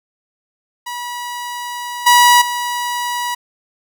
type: tone with level steps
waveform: sawtooth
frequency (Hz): 970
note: B5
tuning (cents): -31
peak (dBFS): -20 / -3 / -15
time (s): 0.86-3.35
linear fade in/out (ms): 10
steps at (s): 2.06 / 2.41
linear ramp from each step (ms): 10
effects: none